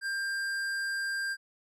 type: tone with hard clipping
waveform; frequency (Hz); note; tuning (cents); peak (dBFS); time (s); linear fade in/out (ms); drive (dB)
triangle; 1592; G6; +26; -32; 0.01-1.37; 50; 15
effects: none